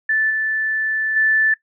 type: tone with level steps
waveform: sine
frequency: 1755 Hz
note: A6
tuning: 5 cents flat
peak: -15 / -18 / -13 dBFS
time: 0.09-1.54 s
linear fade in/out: 5 ms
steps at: 0.3 / 1.16 s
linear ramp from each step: 5 ms
effects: noise-tail reverb RT60 0.1 s tail -18 dB re dry